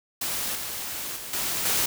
white noise with level steps, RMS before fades -29 / -33 / -37 / -28 / -24 dBFS, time 0.21-1.86 s, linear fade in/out 5 ms, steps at 0.55 / 1.16 / 1.33 / 1.65 s, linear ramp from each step 5 ms, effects none

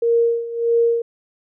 sine tone with tremolo, 466.2 Hz, A#4, in tune, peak -12 dBFS, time 0.02-1.02 s, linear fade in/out 5 ms, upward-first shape sine, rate 1.6 Hz, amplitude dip 80%, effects none

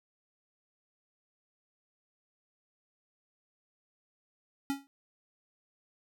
square tone with exponential decay, 277.2 Hz, C#4, in tune, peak -27 dBFS, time 4.7-4.87 s, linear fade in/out 0 ms, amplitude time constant 36 ms, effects none

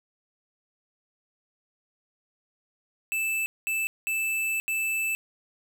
square tone bursts at uneven times, 2637 Hz, E7, in tune, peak -26 dBFS, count 4, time 3.12-3.46 / 3.67-3.87 / 4.07-4.6 / 4.68-5.15 s, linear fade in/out 0 ms, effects none

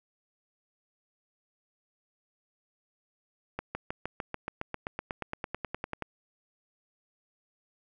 accelerating click train, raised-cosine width 0.5 ms, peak -18 dBFS, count 21, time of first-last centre 3.59-6.023 s, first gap 160 ms, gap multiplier 0.97, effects none

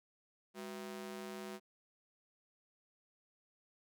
sawtooth ring-modulated tone, 288.7 Hz, D4, 30 cents flat, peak -37 dBFS, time 0.54-1.6 s, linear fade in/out 50 ms, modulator 83.6 Hz, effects none

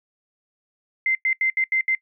sine tone bursts at uneven times, 2079 Hz, C7, 12 cents flat, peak -18 dBFS, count 6, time 1.06-1.15 / 1.25-1.33 / 1.41-1.5 / 1.57-1.64 / 1.72-1.81 / 1.88-1.95 s, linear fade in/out 2 ms, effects noise-tail reverb RT60 0.1 s tail -22 dB re dry

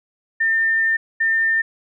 sine tone pair in turn, 1803 / 1803 Hz, A6 / A6, +42 / +42 cents, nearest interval unison, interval 0 cents, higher neither, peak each -15 dBFS, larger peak neither, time 0.4-0.97 / 1.2-1.62 s, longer first, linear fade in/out 10 ms, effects none

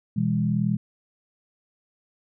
sine chord, E major, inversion second, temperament equal with one note detuned, 123.47 / 164.81 / 204.2 Hz, B2 / E3 / G#3, 0 / 0 / -29 cents, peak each -26 / -25 / -24 dBFS, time 0.16-0.77 s, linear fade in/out 10 ms, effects none

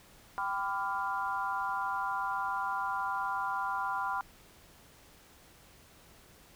sine chord, G dominant seventh, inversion none, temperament equal with one note detuned, 784 / 1002.7 / 1174.7 / 1396.9 Hz, G5 / B5 / D6 / F6, 0 / +26 / 0 / 0 cents, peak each -37 / -34 / -39 / -37 dBFS, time 0.38-4.21 s, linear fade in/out 0 ms, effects pink hiss -58 dBFS RMS until 6.55 s

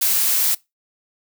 blue noise, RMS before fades -18 dBFS, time 0.01-0.55 s, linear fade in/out 10 ms, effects noise-tail reverb RT60 0.2 s tail -22 dB re dry

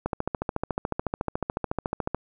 click train, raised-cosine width 1 ms, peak -12 dBFS, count 30, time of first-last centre 0.06-2.146 s, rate 13.9 Hz, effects none

